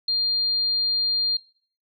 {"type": "tone", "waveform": "sine", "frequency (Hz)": 4200, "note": "C8", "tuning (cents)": 6, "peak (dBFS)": -20, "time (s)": [0.08, 1.37], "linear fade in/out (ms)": 5, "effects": ["noise-tail reverb RT60 0.5 s tail -21 dB re dry"]}